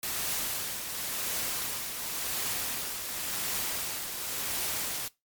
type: noise with tremolo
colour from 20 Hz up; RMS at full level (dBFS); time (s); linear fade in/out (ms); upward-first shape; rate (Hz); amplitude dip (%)
white; -31; 0.03-5.08; 2; triangle; 0.92; 50
effects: noise-tail reverb RT60 0.2 s tail -20 dB re dry + MP3 96 kbps